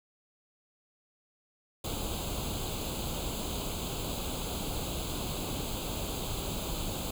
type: noise with comb filter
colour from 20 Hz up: pink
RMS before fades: -35 dBFS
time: 1.84-7.11 s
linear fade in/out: 5 ms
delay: 0.27 ms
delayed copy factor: +0.85
effects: none